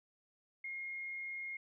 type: tone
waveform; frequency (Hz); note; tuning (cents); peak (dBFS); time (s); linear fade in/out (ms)
sine; 2142; C7; +40; -40; 0.64-1.57; 5
effects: none